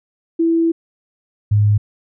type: tone pair in turn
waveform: sine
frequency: 330.9 / 104.23 Hz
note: E4 / G#2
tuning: +7 / +7 cents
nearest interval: octave + minor sixth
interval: 2000 cents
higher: first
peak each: -12 / -10 dBFS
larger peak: second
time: 0.39-0.72 / 1.51-1.78 s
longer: first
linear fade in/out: 10 ms
effects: none